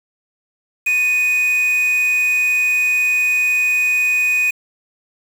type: tone with quantisation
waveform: triangle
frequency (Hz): 2489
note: D#7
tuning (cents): 0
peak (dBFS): -12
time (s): 0.86-4.51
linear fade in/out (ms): 10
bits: 5
effects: none